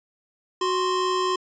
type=tone pair together; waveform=square; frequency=370 / 1046.5 Hz; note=F#4 / C6; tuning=0 / 0 cents; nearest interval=octave + tritone; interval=1800 cents; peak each=-25 dBFS; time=0.61-1.36 s; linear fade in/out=5 ms; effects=resampled to 16000 Hz